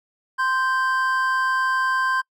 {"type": "tone pair together", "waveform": "triangle", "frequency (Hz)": [1041.4, 1568], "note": ["C6", "G6"], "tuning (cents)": [-8, 0], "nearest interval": "perfect fifth", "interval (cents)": 708, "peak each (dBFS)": -20, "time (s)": [0.38, 2.22], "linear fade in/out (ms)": 20, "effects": ["noise-tail reverb RT60 0.1 s tail -26 dB re dry"]}